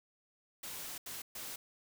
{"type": "noise bursts at uneven times", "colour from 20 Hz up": "white", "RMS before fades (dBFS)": -44, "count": 3, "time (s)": [[0.63, 0.98], [1.06, 1.22], [1.35, 1.56]], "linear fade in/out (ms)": 5, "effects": []}